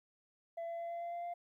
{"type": "tone with pitch steps", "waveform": "sine", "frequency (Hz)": [672, 675.9, 679.8, 683.7, 687.7, 691.7, 695.7], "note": ["E5", "E5", "F5", "F5", "F5", "F5", "F5"], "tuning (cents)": [33, 43, -47, -37, -27, -17, -7], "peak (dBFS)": -36, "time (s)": [0.57, 1.34], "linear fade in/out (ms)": 10, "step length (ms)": 110, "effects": ["tanh soft clip ceiling -38 dBFS", "13-bit"]}